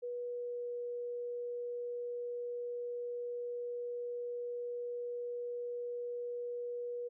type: tone with pitch glide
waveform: sine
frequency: 486.2 to 483.1 Hz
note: B4 to B4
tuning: -27 to -38 cents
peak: -37 dBFS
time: 0.02-7.09 s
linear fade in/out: 20 ms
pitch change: -11 cents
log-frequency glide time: 0.22-0.72 s
effects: none